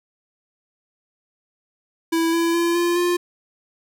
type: tone with pitch steps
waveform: square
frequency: 329.6 / 335 / 340.4 / 346 / 351.6 Hz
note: E4 / E4 / F4 / F4 / F4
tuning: 0 / +28 / -44 / -16 / +12 cents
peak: -18 dBFS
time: 2.12-3.17 s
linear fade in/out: 10 ms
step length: 210 ms
effects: none